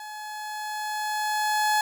30% pulse tone with level ramp, 850 Hz, G#5, 40 cents sharp, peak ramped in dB -34 to -17 dBFS, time 0-1.81 s, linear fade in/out 2 ms, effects none

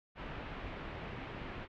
pink low-pass noise, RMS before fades -44 dBFS, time 0.15-1.68 s, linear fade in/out 50 ms, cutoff 2900 Hz, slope 24 dB/octave, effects none

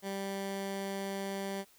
15% pulse tone, 196 Hz, G3, in tune, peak -29 dBFS, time 0.02-1.65 s, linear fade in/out 50 ms, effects white hiss -63 dBFS RMS until 1.78 s

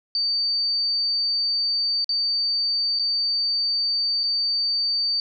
sine tone with dropouts, 4600 Hz, D8, 37 cents flat, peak -20 dBFS, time 0.15-5.2 s, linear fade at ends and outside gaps 1 ms, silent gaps 2.044-2.092 / 2.989-2.995 / 4.234-4.238 s, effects none

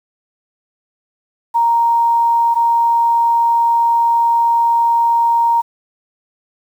sine tone pair in turn, 932.3 / 932.3 Hz, A#5 / A#5, 0 / 0 cents, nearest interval unison, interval 0 cents, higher neither, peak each -10 dBFS, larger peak neither, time 1.54-2.55 / 2.55-5.62 s, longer second, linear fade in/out 20 ms, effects 7-bit

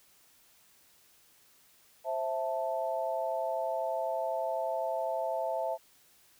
sine chord, A minor, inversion first, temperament just, 528 / 660 / 880 Hz, C5 / E5 / A5, +16 / +2 / 0 cents, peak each -36 / -32 / -36 dBFS, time 2.04-5.78 s, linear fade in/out 50 ms, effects white hiss -63 dBFS RMS until 6.39 s

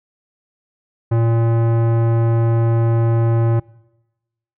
sine tone with tanh clipping, 115.2 Hz, A#2, 20 cents flat, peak -15 dBFS, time 1.11-3.6 s, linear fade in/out 10 ms, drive 18 dB, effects noise-tail reverb RT60 1.0 s tail -23 dB re dry

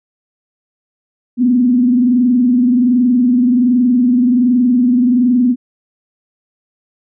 sine tone with frequency modulation, 246.9 Hz, B3, in tune, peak -8 dBFS, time 1.37-5.56 s, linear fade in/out 50 ms, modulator 21.3 Hz, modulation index 0.61, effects none

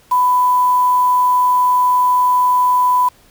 sine tone with quantisation, 996 Hz, B5, 14 cents sharp, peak -10 dBFS, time 0.11-3.09 s, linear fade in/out 10 ms, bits 5, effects pink hiss -50 dBFS RMS until 3.3 s

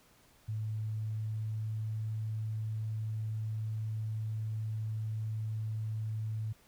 sine tone with pitch glide, 108.6 to 109.36 Hz, A2 to A2, -22 to -10 cents, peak -33 dBFS, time 0.48-6.53 s, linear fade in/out 10 ms, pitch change +12 cents, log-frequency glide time 0.88-1.93 s, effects pink hiss -64 dBFS RMS until 6.67 s

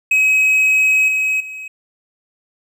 triangle tone with level steps, 2546 Hz, D#7, 39 cents sharp, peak -9 / -13 / -26 dBFS, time 0.11-1.68 s, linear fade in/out 5 ms, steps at 1.08 / 1.4 s, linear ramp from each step 5 ms, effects none

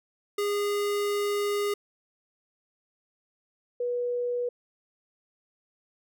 square / sine tone pair in turn, 409.4 / 486.9 Hz, G#4 / B4, -25 / -25 cents, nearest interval minor third, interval 300 cents, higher second, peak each -26 dBFS, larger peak neither, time 0.38-1.74 / 3.8-4.49 s, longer first, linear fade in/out 5 ms, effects none

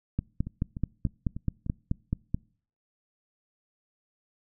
two click trains, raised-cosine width 5 ms, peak -14 / -23 dBFS, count 11 / 5, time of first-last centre 0.19-2.345 / 0.47-1.664 s, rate 4.64 / 3.35 Hz, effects noise-tail reverb RT60 0.5 s tail -26 dB re dry

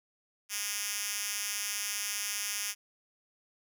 5% pulse tone with high-pass filter, 205 Hz, G#3, 22 cents flat, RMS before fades -35 dBFS, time 0.49-2.75 s, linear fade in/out 50 ms, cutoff 4100 Hz, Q 0.75, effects none

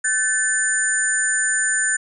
sine tone cluster, 1531 / 1750 / 7030 / 8900 Hz, G6 / A6 / A8 / C#9, -41 / -10 / -2 / +6 cents, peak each -23 dBFS, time 0.04-1.97 s, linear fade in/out 10 ms, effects none

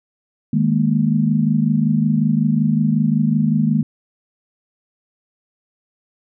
sine chord, D# suspended fourth, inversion none, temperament equal, 155.56 / 207.7 / 233.1 Hz, D#3 / G#3 / A#3, 0 / 0 / 0 cents, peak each -18 dBFS, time 0.53-3.83 s, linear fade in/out 5 ms, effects none

